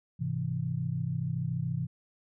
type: chord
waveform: sine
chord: Ab augmented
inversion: none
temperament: equal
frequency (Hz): 103.83 / 130.81 / 164.81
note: Ab2 / C3 / E3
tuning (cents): 0 / 0 / 0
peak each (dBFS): -37 / -32 / -33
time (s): 0.19-1.87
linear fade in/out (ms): 20
effects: none